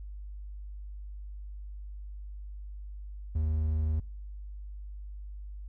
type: tone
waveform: triangle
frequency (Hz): 77.78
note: D#2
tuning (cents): 0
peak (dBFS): -24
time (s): 3.35-4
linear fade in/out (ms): 5
effects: noise-tail reverb RT60 0.7 s tail -26 dB re dry + added 50 Hz sine -39 dBFS peak until 5.68 s